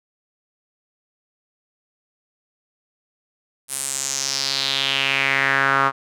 sawtooth tone with band-pass filter sweep, 136.5 Hz, C#3, 26 cents flat, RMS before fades -21 dBFS, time 3.68-5.92 s, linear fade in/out 50 ms, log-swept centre 10000 to 1200 Hz, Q 3.7, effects none

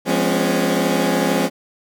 20% pulse chord, Db major seventh, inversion first, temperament equal with one note detuned, 174.61 / 207.7 / 255.1 / 277.2 Hz, F3 / Ab3 / C4 / Db4, 0 / 0 / -44 / 0 cents, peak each -17 dBFS, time 0.05-1.5 s, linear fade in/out 50 ms, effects none

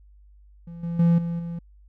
triangle tone with level steps, 169.6 Hz, E3, 50 cents sharp, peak -34 / -24 / -13 / -23 / -27 dBFS, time 0.67-1.59 s, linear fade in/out 5 ms, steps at 0.83 / 0.99 / 1.18 / 1.39 s, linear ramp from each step 5 ms, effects added 50 Hz sine -49 dBFS peak until 1.88 s

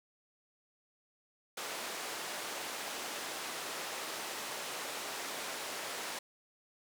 pink band-pass noise, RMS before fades -41 dBFS, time 1.57-6.19 s, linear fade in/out 5 ms, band 470 to 11000 Hz, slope 12 dB/octave, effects none

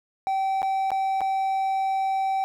triangle tone with dropouts, 772 Hz, G5, 27 cents flat, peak -20 dBFS, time 0.27-2.44 s, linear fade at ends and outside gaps 0 ms, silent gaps 0.619-0.629 / 0.905-0.917 / 1.207-1.215 s, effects none

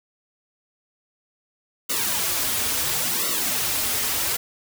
white noise with flanger, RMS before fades -24 dBFS, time 1.89-4.37 s, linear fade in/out 10 ms, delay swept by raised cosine 1.2 to 6.1 ms, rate 0.72 Hz, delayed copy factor -0.9, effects none

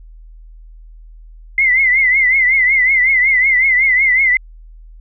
sine tone with vibrato, 2069 Hz, C7, 20 cents flat, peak -9 dBFS, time 1.58-4.37 s, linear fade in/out 2 ms, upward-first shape triangle, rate 5.4 Hz, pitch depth 110 cents each way, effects added 40 Hz sine -35 dBFS peak until 5 s

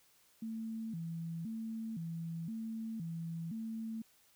sine tone with vibrato, 192.4 Hz, G3, 32 cents flat, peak -38 dBFS, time 0.42-4.02 s, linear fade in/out 5 ms, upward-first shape square, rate 0.97 Hz, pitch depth 260 cents each way, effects white hiss -68 dBFS RMS until 4.35 s

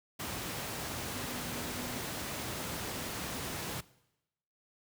sine tone in noise, 246.6 Hz, B3, 2 cents flat, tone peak -44 dBFS, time 1.13-1.99 s, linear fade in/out 10 ms, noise pink, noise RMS -38 dBFS, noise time 0.19-3.81 s, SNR -9 dB, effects noise-tail reverb RT60 0.9 s tail -20 dB re dry + high-pass 80 Hz 12 dB/octave

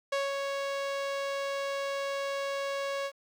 sawtooth tone with ADSR envelope, 554.4 Hz, C#5, in tune, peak -23 dBFS, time 0.12-3.12 s, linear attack 7 ms, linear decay 190 ms, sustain -4 dB, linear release 64 ms, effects low-pass 6000 Hz 12 dB/octave + 10-bit

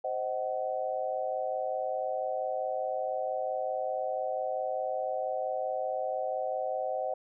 sine chord, C diminished, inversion none, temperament just, 523.3 / 627.9 / 753.5 Hz, C5 / Eb5 / Gb5, 0 / +16 / +31 cents, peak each -34 dBFS, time 0.04-7.14 s, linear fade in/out 5 ms, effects none

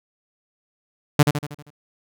sawtooth tone with echo, 146.83 Hz, D3, in tune, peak -5 dBFS, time 1.19-1.23 s, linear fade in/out 5 ms, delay 79 ms, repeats 6, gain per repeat -6 dB, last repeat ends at 1.704 s, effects none

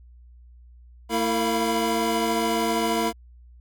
square tone cluster, 226.4 / 331.7 / 454.3 / 694 / 982 Hz, A3 / E4 / A#4 / F5 / B5, +50 / +11 / -45 / -11 / -10 cents, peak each -29 dBFS, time 1.09-3.13 s, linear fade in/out 50 ms, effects added 60 Hz sine -46 dBFS peak until 3.6 s

